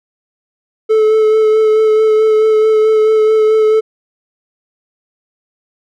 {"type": "tone with vibrato", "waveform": "triangle", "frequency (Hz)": 434.8, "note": "A4", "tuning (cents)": -21, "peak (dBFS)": -5, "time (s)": [0.89, 3.81], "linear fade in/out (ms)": 20, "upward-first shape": "sine", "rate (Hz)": 4.6, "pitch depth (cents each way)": 16, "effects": []}